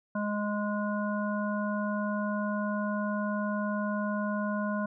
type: harmonic tone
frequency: 207.7 Hz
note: G#3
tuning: in tune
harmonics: 1 / 3 / 5 / 7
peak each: -30 / -35 / -37 / -38 dBFS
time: 0.15-4.86 s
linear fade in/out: 5 ms
effects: none